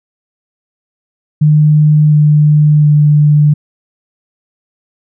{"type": "tone with pitch steps", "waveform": "sine", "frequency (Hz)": [151.5, 150.11, 148.73], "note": ["D#3", "D3", "D3"], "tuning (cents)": [-46, 38, 22], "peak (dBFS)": -4, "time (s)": [1.41, 3.54], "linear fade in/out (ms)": 10, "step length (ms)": 710, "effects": []}